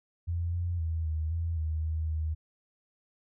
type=tone with pitch steps; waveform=sine; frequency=85.4 / 87.1 / 81.3 / 78.6 / 83.3 / 78.7 / 79.3 / 78.5 Hz; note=F2 / F2 / E2 / D#2 / E2 / D#2 / D#2 / D#2; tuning=-38 / -4 / -23 / +18 / +19 / +20 / +33 / +16 cents; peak=-28 dBFS; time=0.27-2.35 s; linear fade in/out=20 ms; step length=260 ms; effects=none